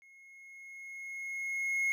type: tone with level ramp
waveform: triangle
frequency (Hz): 2163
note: C#7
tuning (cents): -43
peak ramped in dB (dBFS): -55 to -25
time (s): 0.02-1.92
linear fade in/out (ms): 0
effects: none